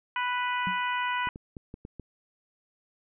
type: harmonic tone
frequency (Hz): 493.9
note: B4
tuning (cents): 0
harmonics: 2 / 3 / 4 / 5 / 6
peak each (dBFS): -29 / -33 / -35 / -37 / -39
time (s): 0.16-1.29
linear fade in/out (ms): 2
type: tone with exponential decay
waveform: sine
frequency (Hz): 183.8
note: F#3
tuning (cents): -11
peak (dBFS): -28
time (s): 0.67-0.82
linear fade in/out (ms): 0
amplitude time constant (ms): 32
type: clicks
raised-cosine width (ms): 3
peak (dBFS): -27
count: 6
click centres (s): 1.272 / 1.359 / 1.568 / 1.741 / 1.851 / 1.997
effects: none